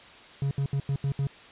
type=tone bursts at uneven times; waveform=triangle; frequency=138.59 Hz; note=C#3; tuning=in tune; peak=-22 dBFS; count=6; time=0.42-0.51 / 0.58-0.66 / 0.73-0.8 / 0.89-0.96 / 1.04-1.12 / 1.19-1.27 s; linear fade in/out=2 ms; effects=white hiss -49 dBFS RMS until 1.51 s + resampled to 8000 Hz